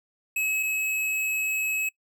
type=tone pair in turn; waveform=square; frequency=2571 / 2571 Hz; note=E7 / E7; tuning=-44 / -44 cents; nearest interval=unison; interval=0 cents; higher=neither; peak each=-25 / -26 dBFS; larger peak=first; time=0.36-0.63 / 0.63-1.89 s; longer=second; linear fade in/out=5 ms; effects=noise-tail reverb RT60 0.1 s tail -23 dB re dry